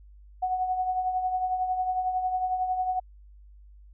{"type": "tone with tremolo", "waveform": "sine", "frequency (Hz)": 740, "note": "F#5", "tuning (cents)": 0, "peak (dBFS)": -22, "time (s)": [0.42, 3], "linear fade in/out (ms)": 10, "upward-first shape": "triangle", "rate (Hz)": 11, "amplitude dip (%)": 60, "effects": ["added 50 Hz sine -48 dBFS peak until 3.93 s"]}